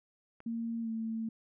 click, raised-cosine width 0.5 ms, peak -36 dBFS, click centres 0.404 s
sine tone with pitch glide, 230 to 224.2 Hz, A#3 to A3, -23 to +33 cents, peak -33 dBFS, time 0.46-1.29 s, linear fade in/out 5 ms, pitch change -44 cents, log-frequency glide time 0.82-0.88 s
effects none

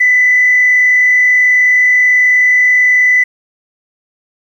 sine tone with frequency modulation, 1997 Hz, B6, 19 cents sharp, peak -5 dBFS, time 0-3.24 s, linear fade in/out 10 ms, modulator 41.4 Hz, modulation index 0.53, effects tanh soft clip ceiling -1 dBFS + 7-bit

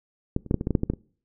clicks, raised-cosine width 3 ms, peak -10 / -26 / -9 / -8 / -15 / -12 / -11 / -6 / -11 / -10 / -19 dBFS, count 11, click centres 0.364 / 0.463 / 0.511 / 0.543 / 0.611 / 0.671 / 0.707 / 0.752 / 0.834 / 0.9 / 0.936 s, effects noise-tail reverb RT60 0.5 s tail -24 dB re dry

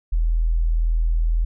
sine tone, 40.96 Hz, E1, 10 cents flat, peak -16 dBFS, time 0.12-1.45 s, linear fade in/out 10 ms, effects none

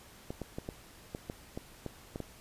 clicks, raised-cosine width 2 ms, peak -24 dBFS, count 10, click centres 0.305 / 0.417 / 0.585 / 0.689 / 1.149 / 1.299 / 1.575 / 1.863 / 2.159 / 2.203 s, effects pink hiss -55 dBFS RMS until 2.4 s + resampled to 32000 Hz

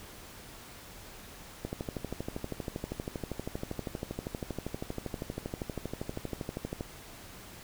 click train, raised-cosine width 2 ms, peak -21 dBFS, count 66, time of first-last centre 1.65-6.809 s, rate 12.6 Hz, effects pink hiss -49 dBFS RMS until 7.63 s

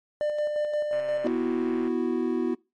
triangle tone with tremolo, 597 Hz, D5, 28 cents sharp, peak -21 dBFS, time 0.21-1.27 s, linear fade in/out 0 ms, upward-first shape square, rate 5.7 Hz, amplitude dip 35%
click train, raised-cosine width 0.5 ms, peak -28 dBFS, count 125, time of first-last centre 0.93-1.877 s, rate 131 Hz
triangle chord, B suspended fourth, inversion none, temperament equal, 246.9 / 329.6 / 370 Hz, B3 / E4 / F#4, 0 / 0 / 0 cents, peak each -26 dBFS, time 1.24-2.55 s, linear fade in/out 10 ms
effects noise-tail reverb RT60 0.3 s tail -26 dB re dry + MP3 48 kbps

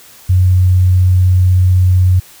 sine tone, 91.6 Hz, F#2, 17 cents flat, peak -6 dBFS, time 0.29-2.2 s, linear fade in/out 10 ms, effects white hiss -40 dBFS RMS until 2.4 s

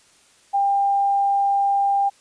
sine tone, 797 Hz, G5, 28 cents sharp, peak -16 dBFS, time 0.53-2.1 s, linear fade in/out 20 ms, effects white hiss -55 dBFS RMS until 2.2 s + resampled to 22050 Hz

